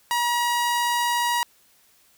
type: tone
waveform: sawtooth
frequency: 957 Hz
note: A#5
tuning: 45 cents sharp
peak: -17 dBFS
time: 0.11-1.43 s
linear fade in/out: 0 ms
effects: white hiss -59 dBFS RMS until 2.17 s